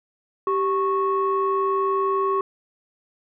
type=tone pair together; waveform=sine; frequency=389.7 / 1102.2 Hz; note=G4 / C#6; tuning=-10 / -10 cents; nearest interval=octave + tritone; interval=1800 cents; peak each=-21 dBFS; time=0.47-2.41 s; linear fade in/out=2 ms; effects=tanh soft clip ceiling -13 dBFS